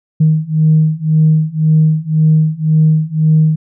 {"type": "beating tone pair", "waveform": "sine", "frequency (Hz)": [155.5, 157.4], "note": ["D#3", "D#3"], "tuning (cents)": [-1, 20], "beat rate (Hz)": 1.9, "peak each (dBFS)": [-11, -10], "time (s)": [0.2, 3.56], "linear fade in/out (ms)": 10, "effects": ["tanh soft clip ceiling -1 dBFS"]}